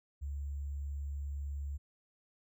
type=tone with sample-and-hold; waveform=sine; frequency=70.9 Hz; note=C#2; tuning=40 cents sharp; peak=-36 dBFS; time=0.21-1.78 s; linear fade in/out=20 ms; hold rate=7350 Hz; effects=none